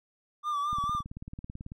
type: tone with vibrato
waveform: triangle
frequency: 1174.7 Hz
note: D6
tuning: in tune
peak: -26 dBFS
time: 0.43-1.03 s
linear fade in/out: 50 ms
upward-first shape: sine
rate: 4.5 Hz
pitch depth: 51 cents each way
type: click train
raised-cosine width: 5 ms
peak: -28 dBFS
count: 19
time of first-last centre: 0.73-1.719 s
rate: 18.2 Hz
effects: none